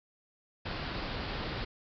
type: low-pass noise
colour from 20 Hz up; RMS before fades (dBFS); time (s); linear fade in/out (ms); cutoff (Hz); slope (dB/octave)
pink; -37; 0.65-1.65; 10; 5000; 96
effects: none